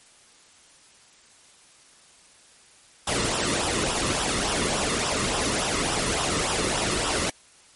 pink noise with flanger, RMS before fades -25 dBFS, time 3.07-7.3 s, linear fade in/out 5 ms, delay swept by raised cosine 0.45 to 1.31 ms, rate 3.5 Hz, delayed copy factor -0.6, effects white hiss -54 dBFS RMS until 7.75 s + MP3 48 kbps

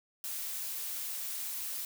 blue noise, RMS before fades -38 dBFS, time 0.24-1.85 s, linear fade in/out 2 ms, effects none

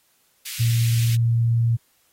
pink high-pass noise, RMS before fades -33 dBFS, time 0.45-1.16 s, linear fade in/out 10 ms, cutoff 2200 Hz, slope 24 dB/octave
sine tone, 116.4 Hz, A#2, 2 cents flat, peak -16 dBFS, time 0.59-1.77 s, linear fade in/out 20 ms
effects white hiss -63 dBFS RMS until 2.12 s + AAC 48 kbps

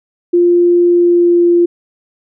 sine tone with pitch glide, 349.2 to 346.2 Hz, F4 to F4, 0 to -15 cents, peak -6 dBFS, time 0.33-1.66 s, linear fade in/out 10 ms, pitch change -15 cents, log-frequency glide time 0.87-1.49 s, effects none

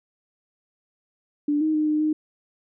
sine tone with pitch steps, 293.4 / 312.2 / 306 / 304.2 / 307.8 Hz, D4 / D#4 / D#4 / D#4 / D#4, -2 / +6 / -29 / -39 / -19 cents, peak -19 dBFS, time 1.48-2.13 s, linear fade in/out 5 ms, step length 130 ms, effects none

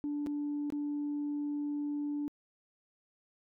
sine tone with dropouts, 292 Hz, D4, 10 cents flat, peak -31 dBFS, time 0.04-2.28 s, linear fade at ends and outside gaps 0 ms, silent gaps 0.263-0.269 / 0.702-0.723 s, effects tanh soft clip ceiling -29 dBFS

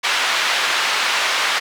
pink band-pass noise, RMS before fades -19 dBFS, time 0.03-1.6 s, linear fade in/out 20 ms, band 1200 to 4200 Hz, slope 12 dB/octave, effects none

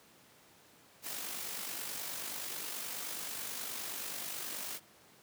white noise with amplitude modulation, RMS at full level -39 dBFS, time 1.02-4.8 s, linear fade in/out 50 ms, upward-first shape sine, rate 49.4 Hz, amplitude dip 40%, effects pink hiss -61 dBFS RMS until 5.22 s + high-pass 150 Hz 12 dB/octave

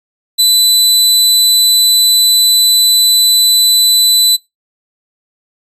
sawtooth tone, 4000 Hz, B7, 21 cents sharp, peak -3 dBFS, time 0.38-4.37 s, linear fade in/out 20 ms, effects noise-tail reverb RT60 0.2 s tail -23 dB re dry + resampled to 32000 Hz

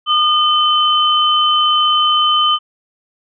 sine tone pair together, 1217 / 3058 Hz, D#6 / G7, -39 / -44 cents, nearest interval octave + major third, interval 1595 cents, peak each -13 dBFS, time 0.06-2.59 s, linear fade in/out 50 ms, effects none

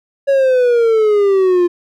triangle exponential sweep, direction down, 559 to 346.8 Hz, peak -7 dBFS, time 0.27-1.68 s, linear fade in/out 20 ms, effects none

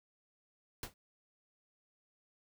pink noise with exponential decay, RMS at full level -36 dBFS, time 0.83-0.94 s, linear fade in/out 2 ms, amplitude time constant 23 ms, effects none

